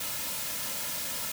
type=noise with comb filter; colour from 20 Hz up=white; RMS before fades=-34 dBFS; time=0-1.32 s; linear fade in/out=5 ms; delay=2.6 ms; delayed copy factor=-0.6; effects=none